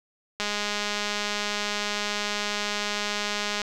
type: click train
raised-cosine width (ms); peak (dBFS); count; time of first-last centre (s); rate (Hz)
0.2; -11; 667; 0.4-3.617; 207
effects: none